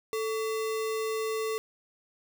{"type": "tone with sample-and-hold", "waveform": "sine", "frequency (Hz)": 440, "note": "A4", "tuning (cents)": 0, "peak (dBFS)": -28, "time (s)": [0.13, 1.58], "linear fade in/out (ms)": 0, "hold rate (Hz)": 1575, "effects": []}